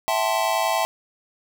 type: chord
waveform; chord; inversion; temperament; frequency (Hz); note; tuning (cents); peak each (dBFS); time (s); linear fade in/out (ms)
square; A minor seventh; second; equal with one note detuned; 659.3 / 769.6 / 880 / 1046.5; E5 / G5 / A5 / C6; 0 / -32 / 0 / 0; -25 / -27 / -26 / -28; 0.08-0.85; 0
effects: none